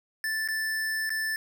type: tone with dropouts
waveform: square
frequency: 1760 Hz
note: A6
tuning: in tune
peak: -28 dBFS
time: 0.24-1.36 s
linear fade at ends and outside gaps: 1 ms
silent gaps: 0.477-0.486 / 1.094-1.103 s
effects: 10-bit